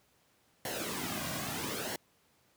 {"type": "noise with flanger", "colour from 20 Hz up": "pink", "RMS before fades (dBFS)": -37, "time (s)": [0.65, 1.96], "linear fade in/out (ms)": 2, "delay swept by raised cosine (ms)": [0.81, 2.31], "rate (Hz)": 0.77, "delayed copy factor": -0.65, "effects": ["pink hiss -69 dBFS RMS until 2.56 s", "high-pass 100 Hz 12 dB/octave"]}